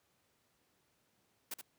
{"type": "noise with echo", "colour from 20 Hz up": "white", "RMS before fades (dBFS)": -41, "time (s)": [1.51, 1.54], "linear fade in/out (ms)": 5, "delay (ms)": 74, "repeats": 1, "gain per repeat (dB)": -7, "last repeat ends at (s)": 1.614, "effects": ["pink hiss -75 dBFS RMS until 1.78 s", "high-pass 100 Hz 12 dB/octave"]}